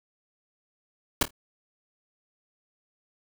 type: noise with echo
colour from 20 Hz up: pink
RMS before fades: -20 dBFS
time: 1.21-1.23 s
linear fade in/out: 5 ms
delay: 26 ms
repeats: 3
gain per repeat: -12 dB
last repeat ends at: 1.308 s
effects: none